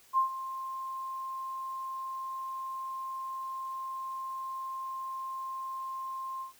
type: tone with ADSR envelope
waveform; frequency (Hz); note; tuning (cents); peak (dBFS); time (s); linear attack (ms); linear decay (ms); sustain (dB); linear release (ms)
sine; 1056; C6; +16; -21; 0.13-6.53; 47; 110; -14; 120
effects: white hiss -60 dBFS RMS until 6.59 s